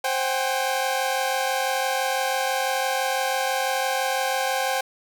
sawtooth tone cluster, 527 / 760 / 806 Hz, C5 / F#5 / G5, +12 / +46 / +48 cents, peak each -23 dBFS, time 0.04-4.81 s, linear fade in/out 5 ms, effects none

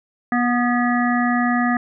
harmonic tone with a mistuned harmonic, 242.6 Hz, B3, 31 cents flat, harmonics 1 / 3 / 5 / 7 / 8, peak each -18 / -23 / -25 / -26 / -27 dBFS, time 0.32-1.77 s, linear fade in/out 2 ms, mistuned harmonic 5, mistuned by +25 cents, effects none

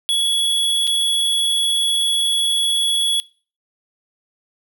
square tone with dropouts, 3371 Hz, G#7, 25 cents sharp, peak -16 dBFS, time 0.09-3.2 s, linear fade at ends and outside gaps 0 ms, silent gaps 0.87-0.875 s, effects noise-tail reverb RT60 0.4 s tail -23 dB re dry

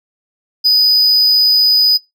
triangle tone, 4978 Hz, D#8, in tune, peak -6 dBFS, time 0.64-1.98 s, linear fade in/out 20 ms, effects noise-tail reverb RT60 0.2 s tail -24 dB re dry

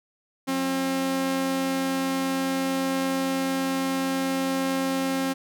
sawtooth tone pair together, 178.53 / 267.5 Hz, F3 / C4, +38 / +38 cents, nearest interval perfect fifth, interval 700 cents, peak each -31 / -20 dBFS, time 0.47-5.34 s, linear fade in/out 20 ms, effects none

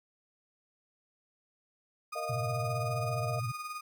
35% pulse tone with tremolo, 1232 Hz, D#6, 17 cents flat, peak -34 dBFS, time 2.12-3.81 s, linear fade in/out 10 ms, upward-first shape sine, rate 19 Hz, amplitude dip 55%
sine chord, Bb suspended fourth, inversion none, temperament just, 466.2 / 621.6 / 699.2 Hz, Bb4 / Eb5 / F5, 0 / -2 / +2 cents, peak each -43 / -37 / -39 dBFS, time 2.15-3.4 s, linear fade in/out 10 ms
sine tone with vibrato, 119.1 Hz, A#2, 38 cents sharp, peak -32 dBFS, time 2.29-3.52 s, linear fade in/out 10 ms, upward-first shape sine, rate 15 Hz, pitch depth 160 cents each way
effects none

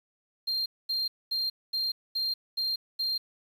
triangle tone bursts, 4189 Hz, C8, 1 cent sharp, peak -25 dBFS, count 7, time 0.47-3.18 s, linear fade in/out 10 ms, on 190 ms, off 230 ms, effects tanh soft clip ceiling -21 dBFS + 9-bit

